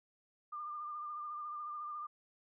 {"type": "tone with vibrato", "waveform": "sine", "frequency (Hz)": 1200, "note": "D6", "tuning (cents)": 37, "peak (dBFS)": -40, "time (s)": [0.52, 2.07], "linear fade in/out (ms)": 10, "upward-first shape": "triangle", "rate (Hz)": 14, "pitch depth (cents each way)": 37, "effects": []}